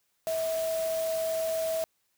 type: tone in noise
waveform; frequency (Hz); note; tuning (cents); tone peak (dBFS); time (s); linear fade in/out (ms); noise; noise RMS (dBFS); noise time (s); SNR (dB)
sine; 648; E5; -30; -27; 0.27-1.84; 0; white; -40; 0.27-1.84; +10
effects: white hiss -74 dBFS RMS until 2.17 s